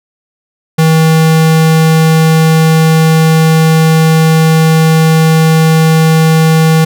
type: tone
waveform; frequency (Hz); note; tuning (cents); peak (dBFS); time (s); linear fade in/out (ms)
square; 160; D#3; +49; -5; 0.78-6.85; 10
effects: none